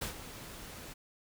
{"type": "noise with ADSR envelope", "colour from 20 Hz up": "pink", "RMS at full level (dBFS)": -35, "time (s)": [0.01, 0.94], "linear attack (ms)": 12, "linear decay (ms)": 110, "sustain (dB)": -12, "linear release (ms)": 17, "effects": []}